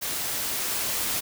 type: noise with level ramp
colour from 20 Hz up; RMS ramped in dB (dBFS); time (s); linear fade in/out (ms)
white; -30 to -27; 0.01-1.21; 20
effects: none